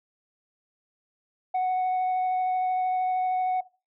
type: tone with vibrato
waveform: sine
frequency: 740 Hz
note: F#5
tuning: in tune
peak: -20 dBFS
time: 1.54-3.61 s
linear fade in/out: 10 ms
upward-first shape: sine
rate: 13 Hz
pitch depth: 8 cents each way
effects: noise-tail reverb RT60 0.3 s tail -19 dB re dry + tanh soft clip ceiling -22 dBFS